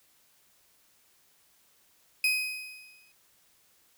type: tone with exponential decay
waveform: 35% pulse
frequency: 2512 Hz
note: D#7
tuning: 16 cents sharp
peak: -20 dBFS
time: 2.24-3.12 s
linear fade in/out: 2 ms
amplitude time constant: 190 ms
effects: white hiss -65 dBFS RMS until 3.97 s